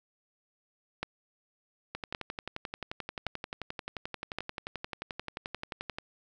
two click trains, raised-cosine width 0.3 ms, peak -20 / -16 dBFS, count 47 / 4, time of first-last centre 1.95-5.985 / 1.03-4.386 s, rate 11.4 / 0.894 Hz, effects none

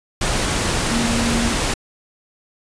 sine tone in noise, 233.1 Hz, A#3, in tune, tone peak -20 dBFS, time 0.91-1.53 s, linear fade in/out 5 ms, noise pink, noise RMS -20 dBFS, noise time 0.21-1.74 s, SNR -3 dB, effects resampled to 22050 Hz

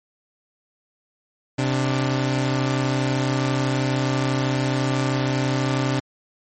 sawtooth tone pair together, 130.68 / 293.7 Hz, C3 / D4, -2 / 0 cents, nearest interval octave + major second, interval 1402 cents, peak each -17 / -21 dBFS, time 1.58-6 s, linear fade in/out 10 ms, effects low-pass 12000 Hz 12 dB/octave + MP3 32 kbps

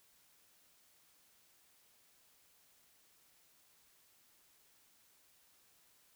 silence, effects white hiss -69 dBFS RMS until 6.15 s

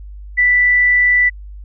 sine tone, 1975.5 Hz, B6, in tune, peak -9 dBFS, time 0.37-1.3 s, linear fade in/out 20 ms, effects added 50 Hz sine -30 dBFS peak until 1.64 s

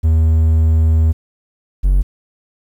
triangle tone pair in turn, 79.9 / 46.53 Hz, D#2 / F#1, +47 / +10 cents, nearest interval major sixth, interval 937 cents, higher first, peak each -7 dBFS, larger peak neither, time 0.03-1.13 / 1.83-2.03 s, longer first, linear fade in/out 20 ms, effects 8-bit

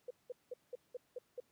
sine tone bursts, 496.2 Hz, B4, 8 cents sharp, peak -40 dBFS, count 7, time 0.08-1.402 s, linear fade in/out 5 ms, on 26 ms, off 190 ms, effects pink hiss -75 dBFS RMS until 1.51 s + high-pass 100 Hz 12 dB/octave

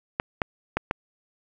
clicks, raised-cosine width 0.5 ms, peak -8 dBFS, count 4, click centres 0.199 / 0.418 / 0.77 / 0.911 s, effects none

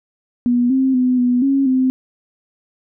sine tone with pitch steps, 243.2 / 264.2 / 252.3 / 246.5 / 273.6 / 259 Hz, B3 / C4 / B3 / B3 / C#4 / C4, -26 / +17 / +37 / -3 / -23 / -17 cents, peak -12 dBFS, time 0.46-1.9 s, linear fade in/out 0 ms, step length 240 ms, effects none

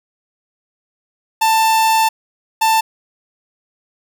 45% pulse tone bursts at uneven times, 888 Hz, A5, 16 cents sharp, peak -11 dBFS, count 2, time 1.41-2.09 / 2.61-2.81 s, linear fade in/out 10 ms, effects none

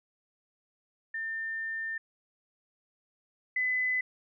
sine tone pair in turn, 1800 / 2011 Hz, A6 / B6, +39 / +31 cents, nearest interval major second, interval 192 cents, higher second, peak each -32 / -26 dBFS, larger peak second, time 1.14-1.98 / 3.56-4.01 s, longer first, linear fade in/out 5 ms, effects none

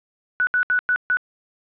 sine tone bursts at uneven times, 1480 Hz, F#6, in tune, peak -16 dBFS, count 5, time 0.4-0.47 / 0.54-0.63 / 0.7-0.79 / 0.89-0.96 / 1.1-1.17 s, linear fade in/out 0 ms, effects resampled to 8000 Hz + 9-bit

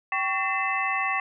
sine tone cluster, 774 / 1119 / 1806 / 2041 / 2640 Hz, G5 / C#6 / A6 / C7 / E7, -22 / +16 / +45 / -44 / +2 cents, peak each -31 / -28 / -32 / -29 / -31 dBFS, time 0.12-1.2 s, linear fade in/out 2 ms, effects none

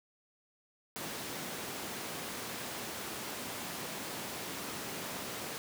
pink high-pass noise, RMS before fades -41 dBFS, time 0.96-5.58 s, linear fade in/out 0 ms, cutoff 180 Hz, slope 12 dB/octave, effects none

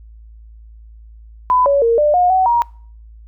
sine tone with pitch steps, 1002 / 563 / 463 / 595 / 718 / 751 / 947 Hz, B5 / C#5 / A#4 / D5 / F5 / F#5 / A#5, +25 / +27 / -12 / +22 / +48 / +26 / +27 cents, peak -10 dBFS, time 1.5-2.62 s, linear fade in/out 0 ms, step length 160 ms, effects noise-tail reverb RT60 0.5 s tail -24 dB re dry + added 55 Hz sine -37 dBFS peak until 3.27 s

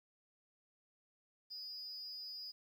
sine tone with amplitude modulation, 4953 Hz, D#8, 9 cents flat, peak -39 dBFS, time 1.5-2.52 s, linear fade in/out 20 ms, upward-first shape sine, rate 225 Hz, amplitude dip 80%, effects tanh soft clip ceiling -41 dBFS + 12-bit

